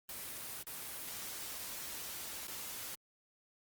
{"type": "noise with dropouts", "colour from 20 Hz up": "white", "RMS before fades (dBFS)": -44, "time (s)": [0.09, 2.95], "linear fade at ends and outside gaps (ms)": 2, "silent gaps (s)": [[0.629, 0.668], [2.471, 2.48]], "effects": ["Opus 24 kbps"]}